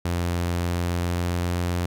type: tone with pitch glide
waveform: sawtooth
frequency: 86.9 to 87.86 Hz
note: F2 to F2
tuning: -8 to +11 cents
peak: -19 dBFS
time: 0.05-1.86 s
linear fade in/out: 5 ms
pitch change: +19 cents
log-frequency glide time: 0.54-1.62 s
effects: none